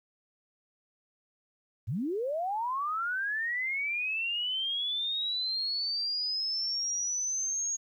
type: linear sweep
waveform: sine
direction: up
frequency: 87 to 6645 Hz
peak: -29 dBFS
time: 1.87-7.77 s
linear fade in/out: 20 ms
effects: 11-bit